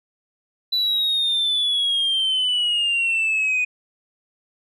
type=exponential sweep; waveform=sine; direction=down; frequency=3986 to 2476 Hz; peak=-16 dBFS; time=0.72-3.65 s; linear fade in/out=10 ms; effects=tanh soft clip ceiling -16 dBFS